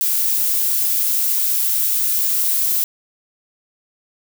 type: noise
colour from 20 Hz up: violet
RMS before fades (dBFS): -18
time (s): 0.01-2.84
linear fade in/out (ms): 0
effects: none